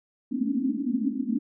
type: band-pass noise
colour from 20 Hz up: pink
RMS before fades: -27 dBFS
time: 0.31-1.39 s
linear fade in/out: 10 ms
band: 220 to 290 Hz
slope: 96 dB/octave
effects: none